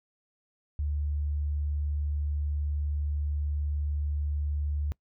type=tone; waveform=sine; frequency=73.42 Hz; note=D2; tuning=in tune; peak=-27 dBFS; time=0.79-4.92 s; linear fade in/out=0 ms; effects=noise-tail reverb RT60 0.1 s tail -24 dB re dry